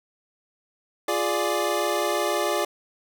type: chord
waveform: 25% pulse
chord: D diminished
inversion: first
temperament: equal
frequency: 349.2 / 415.3 / 587.3 Hz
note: F4 / Ab4 / D5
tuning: 0 / 0 / 0 cents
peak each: -24 / -24 / -22 dBFS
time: 1.08-2.65 s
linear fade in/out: 5 ms
effects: none